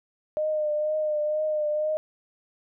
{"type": "tone with vibrato", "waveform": "sine", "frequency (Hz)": 609, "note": "D#5", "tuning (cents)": -37, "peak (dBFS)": -23, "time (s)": [0.37, 1.97], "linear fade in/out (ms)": 0, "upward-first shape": "triangle", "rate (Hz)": 2.1, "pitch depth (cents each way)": 34, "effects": []}